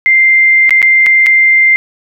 sine tone with dropouts, 2093 Hz, C7, in tune, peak -4 dBFS, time 0.06-1.76 s, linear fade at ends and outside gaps 0 ms, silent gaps 0.694-0.707 / 0.818-0.827 / 1.062-1.066 / 1.262-1.267 s, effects none

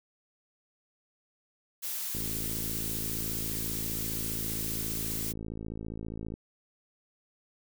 blue noise, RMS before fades -35 dBFS, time 1.82-5.33 s, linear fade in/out 20 ms
click train, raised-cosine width 3 ms, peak -26 dBFS, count 231, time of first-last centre 2.15-6.339 s, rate 54.9 Hz
effects none

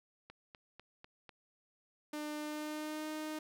click train, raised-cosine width 0.3 ms, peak -35 dBFS, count 5, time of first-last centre 0.3-1.293 s, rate 4.03 Hz
sawtooth tone with pitch glide, 300 to 308.6 Hz, D4 to D#4, +37 to -14 cents, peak -35 dBFS, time 2.13-3.39 s, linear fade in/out 5 ms, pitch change +49 cents, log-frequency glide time 2.38-3.07 s
effects none

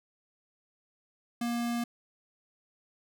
square tone, 236.9 Hz, A#3, 28 cents sharp, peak -30 dBFS, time 1.41-1.84 s, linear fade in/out 5 ms, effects none

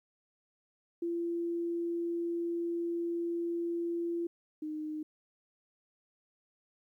sine tone pair in turn, 340.7 / 307.6 Hz, F4 / D#4, -43 / -20 cents, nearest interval major second, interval 177 cents, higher first, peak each -31 / -35 dBFS, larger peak first, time 1.02-4.27 / 4.62-5.03 s, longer first, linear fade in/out 5 ms, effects 12-bit

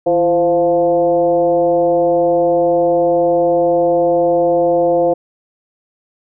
sine tone with frequency modulation, 519 Hz, C5, 14 cents flat, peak -10 dBFS, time 0.06-5.14 s, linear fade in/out 10 ms, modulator 180 Hz, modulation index 0.97, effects none

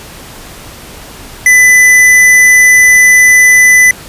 sine tone with tanh clipping, 2000 Hz, B6, 21 cents sharp, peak -3 dBFS, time 1.46-3.91 s, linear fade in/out 2 ms, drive 18 dB, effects pink hiss -30 dBFS RMS until 4.08 s + resampled to 32000 Hz

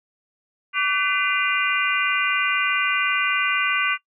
sine tone cluster, 1154 / 1511 / 2021 / 2406 / 2783 Hz, D6 / F#6 / B6 / D7 / F7, -31 / +36 / +39 / +41 / -7 cents, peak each -25 dBFS, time 0.73-3.98 s, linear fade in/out 50 ms, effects noise-tail reverb RT60 0.1 s tail -21 dB re dry

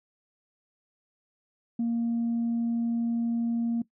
sine tone, 233.1 Hz, A#3, in tune, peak -23 dBFS, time 1.79-3.82 s, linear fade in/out 5 ms, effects noise-tail reverb RT60 0.1 s tail -19 dB re dry + tanh soft clip ceiling -22 dBFS

